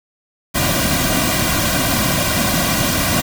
pink noise with comb filter, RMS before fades -17 dBFS, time 0.54-3.22 s, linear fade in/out 20 ms, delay 2.3 ms, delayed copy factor -0.8, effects none

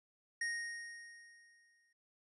square tone with exponential decay, 1864.7 Hz, A#6, in tune, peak -35 dBFS, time 0.41-1.93 s, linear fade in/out 5 ms, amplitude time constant 330 ms, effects resampled to 24000 Hz

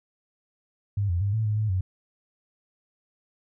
sine tone with pitch steps, 101.1 / 86.8 / 100.5 / 110.5 / 106 / 107.9 / 93.2 Hz, G#2 / F2 / G2 / A2 / G#2 / A2 / F#2, -46 / -10 / +44 / +8 / +36 / -33 / +13 cents, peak -22 dBFS, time 0.97-1.81 s, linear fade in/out 5 ms, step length 120 ms, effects none

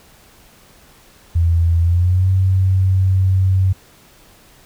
sine tone with pitch glide, 84.1 to 94.4 Hz, E2 to F#2, +35 to +35 cents, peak -11 dBFS, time 1.35-3.73 s, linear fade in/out 10 ms, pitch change +200 cents, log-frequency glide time 1.81-2.29 s, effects pink hiss -48 dBFS RMS until 4.65 s

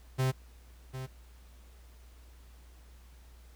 45% pulse tone with echo, 130.5 Hz, C3, 4 cents flat, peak -26 dBFS, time 0.18-0.32 s, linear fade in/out 20 ms, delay 750 ms, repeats 1, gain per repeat -11 dB, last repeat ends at 1.07 s, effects added 60 Hz sine -52 dBFS peak until 3.55 s + pink hiss -63 dBFS RMS until 3.55 s

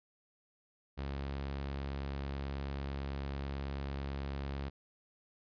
sawtooth tone with vibrato, 69.1 Hz, C#2, 5 cents flat, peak -33 dBFS, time 0.97-4.7 s, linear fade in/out 20 ms, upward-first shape square, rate 19 Hz, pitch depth 18 cents each way, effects resampled to 11025 Hz

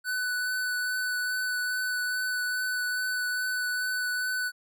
square tone with vibrato, 1495 Hz, F#6, 17 cents sharp, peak -28 dBFS, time 0.04-4.52 s, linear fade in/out 50 ms, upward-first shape triangle, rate 2.4 Hz, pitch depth 13 cents each way, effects none

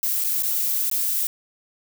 violet noise with dropouts, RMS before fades -23 dBFS, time 0.03-1.27 s, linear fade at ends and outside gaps 1 ms, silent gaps 0.24-0.245 / 0.424-0.432 / 0.899-0.913 s, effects none

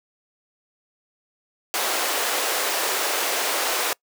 pink high-pass noise, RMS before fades -24 dBFS, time 1.74-3.93 s, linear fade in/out 0 ms, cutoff 420 Hz, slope 24 dB/octave, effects noise-tail reverb RT60 0.1 s tail -25 dB re dry

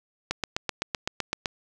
click train, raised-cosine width 0.2 ms, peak -9 dBFS, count 10, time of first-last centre 0.31-1.458 s, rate 7.84 Hz, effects none

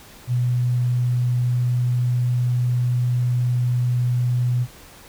sine tone, 123.1 Hz, B2, 5 cents flat, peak -17 dBFS, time 0.27-4.67 s, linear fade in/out 50 ms, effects pink hiss -45 dBFS RMS until 5.08 s

